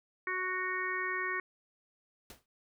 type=harmonic tone; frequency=370 Hz; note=F#4; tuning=in tune; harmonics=1 / 3 / 4 / 5 / 6; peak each=-41 / -38 / -41 / -35 / -40 dBFS; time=0.27-1.4 s; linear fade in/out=2 ms
type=noise with exponential decay; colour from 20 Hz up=pink; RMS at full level=-46 dBFS; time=2.3-2.46 s; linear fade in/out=2 ms; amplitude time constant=33 ms
effects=none